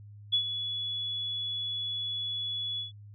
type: tone with ADSR envelope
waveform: sine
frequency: 3400 Hz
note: G#7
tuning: 40 cents sharp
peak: -21 dBFS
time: 0.32-2.92 s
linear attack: 19 ms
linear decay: 88 ms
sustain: -10 dB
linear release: 130 ms
effects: added 103 Hz sine -46 dBFS peak until 3.14 s